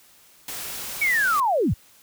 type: noise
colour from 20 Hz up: white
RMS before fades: -33 dBFS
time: 0.48-1.4 s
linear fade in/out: 2 ms
type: linear sweep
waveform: sine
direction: down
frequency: 2292 to 51.4 Hz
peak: -18 dBFS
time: 1.01-1.74 s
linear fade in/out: 10 ms
effects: white hiss -54 dBFS RMS until 2.02 s